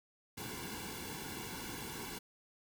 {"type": "noise with comb filter", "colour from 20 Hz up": "pink", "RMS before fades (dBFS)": -44, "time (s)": [0.37, 2.19], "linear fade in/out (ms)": 10, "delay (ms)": 1.6, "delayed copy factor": -0.95, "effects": []}